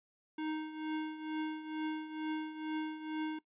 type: tone with tremolo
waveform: square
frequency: 311.1 Hz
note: D#4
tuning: in tune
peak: -34 dBFS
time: 0.38-3.39 s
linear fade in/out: 5 ms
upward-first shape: triangle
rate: 2.2 Hz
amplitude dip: 75%
effects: noise-tail reverb RT60 0.1 s tail -19 dB re dry + resampled to 8000 Hz